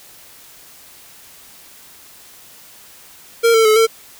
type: tone with pitch steps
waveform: square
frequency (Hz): 462.5 / 447.7 / 431.7 / 450.9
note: A#4 / A4 / A4 / A4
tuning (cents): -14 / +30 / -33 / +42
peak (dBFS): -10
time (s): 3.43-3.87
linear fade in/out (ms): 20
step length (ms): 110
effects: white hiss -43 dBFS RMS until 4.19 s